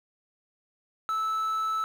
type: tone with quantisation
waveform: triangle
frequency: 1310 Hz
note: E6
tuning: 11 cents flat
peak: -24 dBFS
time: 1.09-1.84 s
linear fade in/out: 0 ms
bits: 8
effects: none